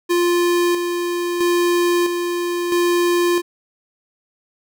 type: tone with tremolo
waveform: square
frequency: 349.2 Hz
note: F4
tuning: in tune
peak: -15 dBFS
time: 0.09-3.42 s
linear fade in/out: 20 ms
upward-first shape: square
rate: 0.76 Hz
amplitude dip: 45%
effects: none